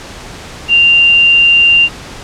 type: tone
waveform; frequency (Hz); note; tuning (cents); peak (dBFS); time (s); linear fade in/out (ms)
sine; 2783; F7; -7; -4; 0.68-1.89; 50
effects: pink hiss -29 dBFS RMS until 2.23 s + low-pass 7000 Hz 12 dB/octave